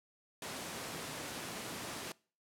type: high-pass noise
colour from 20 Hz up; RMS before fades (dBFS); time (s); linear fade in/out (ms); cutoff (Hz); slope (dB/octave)
pink; -43; 0.42-2.12; 2; 170; 12
effects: noise-tail reverb RT60 0.4 s tail -23 dB re dry + low-pass 12000 Hz 12 dB/octave